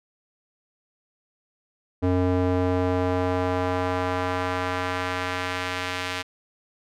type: tone with band-pass filter sweep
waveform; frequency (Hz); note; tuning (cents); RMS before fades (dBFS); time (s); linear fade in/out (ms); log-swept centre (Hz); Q
square; 90.9; F#2; -30; -25; 2.02-6.23; 20; 350 to 2700; 0.86
effects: none